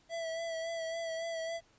square tone with vibrato, 659.3 Hz, E5, in tune, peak -36 dBFS, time 0.09-1.61 s, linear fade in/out 50 ms, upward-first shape sine, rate 3.6 Hz, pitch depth 28 cents each way, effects pink hiss -67 dBFS RMS until 1.78 s + resampled to 16000 Hz

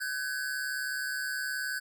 square tone pair together, 1519 / 1658 Hz, F#6 / G#6, +45 / -3 cents, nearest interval major second, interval 152 cents, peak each -34 / -37 dBFS, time 0-1.8 s, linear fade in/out 20 ms, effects none

